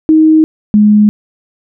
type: tone pair in turn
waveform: sine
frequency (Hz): 314.4 / 209.8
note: D#4 / G#3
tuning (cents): +18 / +18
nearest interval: perfect fifth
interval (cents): 700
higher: first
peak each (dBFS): -3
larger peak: neither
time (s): 0.09-0.44 / 0.74-1.09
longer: neither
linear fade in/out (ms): 0
effects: none